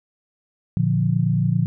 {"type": "chord", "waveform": "sine", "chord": "Bb major", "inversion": "none", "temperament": "equal", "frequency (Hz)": [116.54, 146.83, 174.61], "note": ["Bb2", "D3", "F3"], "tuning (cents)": [0, 0, 0], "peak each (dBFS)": -21, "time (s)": [0.77, 1.66], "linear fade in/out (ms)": 0, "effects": []}